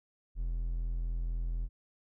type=tone; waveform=triangle; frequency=42.02 Hz; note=E1; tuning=34 cents sharp; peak=-29 dBFS; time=0.35-1.69 s; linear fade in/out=50 ms; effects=none